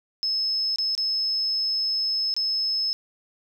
sine tone with dropouts, 5200 Hz, E8, 24 cents flat, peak -22 dBFS, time 0.23-2.93 s, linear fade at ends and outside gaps 0 ms, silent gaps 0.759-0.785 / 0.951-0.978 / 2.34-2.365 s, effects 9-bit

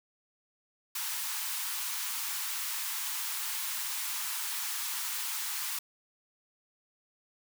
white high-pass noise, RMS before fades -35 dBFS, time 0.95-5.79 s, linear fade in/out 5 ms, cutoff 830 Hz, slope 96 dB/octave, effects none

